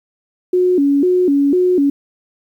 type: tone with vibrato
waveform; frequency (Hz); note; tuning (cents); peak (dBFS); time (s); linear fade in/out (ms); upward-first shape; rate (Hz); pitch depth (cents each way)
sine; 320; D#4; +49; -10; 0.53-1.9; 5; square; 2; 220
effects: 8-bit